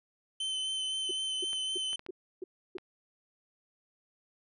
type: tone with vibrato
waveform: 45% pulse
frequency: 3067 Hz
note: G7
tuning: 38 cents flat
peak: -32 dBFS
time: 0.4-1.96 s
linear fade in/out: 5 ms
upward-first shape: sine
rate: 3.9 Hz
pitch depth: 14 cents each way
type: tone bursts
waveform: sine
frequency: 369.1 Hz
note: F#4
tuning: 4 cents flat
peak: -35 dBFS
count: 6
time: 1.09-2.772 s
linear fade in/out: 5 ms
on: 22 ms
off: 310 ms
type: clicks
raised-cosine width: 0.3 ms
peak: -30 dBFS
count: 5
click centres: 1.531 / 1.931 / 1.994 / 2.064 / 2.783 s
effects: resampled to 24000 Hz